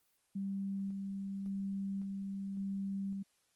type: tone with tremolo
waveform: sine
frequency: 196 Hz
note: G3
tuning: in tune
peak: -35 dBFS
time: 0.35-3.23 s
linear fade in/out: 10 ms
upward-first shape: square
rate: 0.9 Hz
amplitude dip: 25%
effects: white hiss -75 dBFS RMS until 3.55 s + Opus 24 kbps